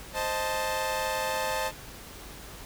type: chord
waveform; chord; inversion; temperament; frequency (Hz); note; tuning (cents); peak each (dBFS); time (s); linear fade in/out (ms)
sawtooth; A diminished; first; equal; 523.3 / 622.3 / 880; C5 / Eb5 / A5; 0 / 0 / 0; -29 / -30 / -27; 0.13-1.72; 50
effects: added 50 Hz sine -51 dBFS peak until 2.65 s + pink hiss -45 dBFS RMS until 2.65 s